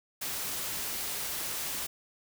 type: noise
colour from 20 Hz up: white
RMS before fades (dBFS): -35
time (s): 0.21-1.87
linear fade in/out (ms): 10
effects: none